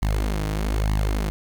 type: tone with flanger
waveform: sawtooth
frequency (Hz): 51.91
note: G#1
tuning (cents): 0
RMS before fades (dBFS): -23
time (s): 0.02-1.3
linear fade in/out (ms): 0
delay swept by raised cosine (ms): 1 to 6.5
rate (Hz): 1.1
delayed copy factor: +0.9
effects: 8-bit